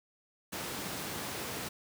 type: high-pass noise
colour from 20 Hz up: pink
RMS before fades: -39 dBFS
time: 0.52-1.69 s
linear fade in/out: 10 ms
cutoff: 130 Hz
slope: 12 dB/octave
effects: none